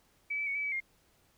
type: tone with pitch steps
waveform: sine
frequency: 2293 / 2311 / 2226 / 2298 / 2284 / 2125 Hz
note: D7 / D7 / C#7 / D7 / D7 / C7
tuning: -42 / -28 / +7 / -38 / -49 / +26 cents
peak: -31 dBFS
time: 0.3-0.804 s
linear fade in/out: 10 ms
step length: 84 ms
effects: pink hiss -68 dBFS RMS until 1.37 s